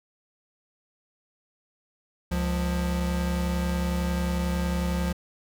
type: tone pair together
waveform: square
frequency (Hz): 69.3 / 176.86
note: C#2 / F3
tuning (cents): 0 / +22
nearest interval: octave + major third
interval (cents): 1622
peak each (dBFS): -28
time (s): 2.31-5.13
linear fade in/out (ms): 10
effects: none